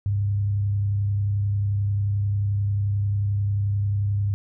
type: tone with frequency modulation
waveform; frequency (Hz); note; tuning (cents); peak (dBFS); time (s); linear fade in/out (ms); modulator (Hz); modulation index
sine; 100.9; G#2; -49; -20; 0.06-4.34; 0; 31.3; 0.22
effects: none